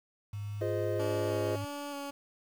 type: tone with pitch glide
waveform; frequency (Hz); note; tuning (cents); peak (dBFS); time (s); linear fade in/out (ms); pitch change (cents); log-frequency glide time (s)
sine; 102.9 to 103.56; G#2 to G#2; -16 to -4; -35; 0.33-1.65; 5; +12; 0.44-0.57
type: chord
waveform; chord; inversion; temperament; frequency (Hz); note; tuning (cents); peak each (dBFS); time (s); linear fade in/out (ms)
triangle; F minor seventh; none; equal with one note detuned; 349.2 / 415.3 / 516.6 / 622.3; F4 / Ab4 / C5 / Eb5; 0 / 0 / -22 / 0; -34; 0.61-1.56; 5
type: tone with vibrato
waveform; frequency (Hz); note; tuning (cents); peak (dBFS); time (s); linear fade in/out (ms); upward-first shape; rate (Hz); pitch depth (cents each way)
15% pulse; 284.8; C#4; +47; -31; 0.99-2.11; 10; square; 1.6; 16
effects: 9-bit